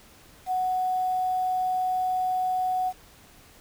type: tone with quantisation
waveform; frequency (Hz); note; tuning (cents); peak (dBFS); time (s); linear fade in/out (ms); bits
sine; 740; F#5; 0; -23; 0.46-2.93; 50; 8
effects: pink hiss -53 dBFS RMS until 3.6 s